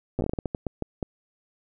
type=slowing click train; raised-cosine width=2 ms; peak=-14 dBFS; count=14; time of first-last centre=0.19-1.028 s; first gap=8 ms; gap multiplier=1.31; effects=none